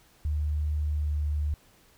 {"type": "tone with pitch glide", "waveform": "sine", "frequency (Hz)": [75.1, 74.41], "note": ["D2", "D2"], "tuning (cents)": [39, 23], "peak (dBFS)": -25, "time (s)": [0.25, 1.54], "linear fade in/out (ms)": 0, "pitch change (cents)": -16, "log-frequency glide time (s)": [0.93, 1.11], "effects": ["pink hiss -60 dBFS RMS until 1.97 s"]}